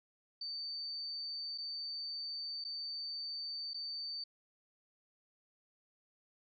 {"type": "tone with dropouts", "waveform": "sine", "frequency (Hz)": 4577, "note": "D8", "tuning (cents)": -45, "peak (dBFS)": -39, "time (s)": [0.41, 4.24], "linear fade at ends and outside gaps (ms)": 5, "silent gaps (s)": [[1.578, 1.582], [2.641, 2.648], [3.735, 3.743]], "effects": []}